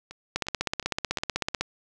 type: two click trains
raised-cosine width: 0.2 ms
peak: -9 / -24 dBFS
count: 21 / 5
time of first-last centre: 0.36-1.61 / 0.11-1.544 s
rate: 16 / 2.79 Hz
effects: none